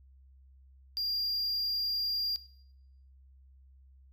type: tone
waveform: triangle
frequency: 4790 Hz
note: D8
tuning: 33 cents sharp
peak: -29 dBFS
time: 0.97-2.36 s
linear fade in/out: 0 ms
effects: noise-tail reverb RT60 0.8 s tail -18 dB re dry + added 66 Hz sine -55 dBFS peak until 4.12 s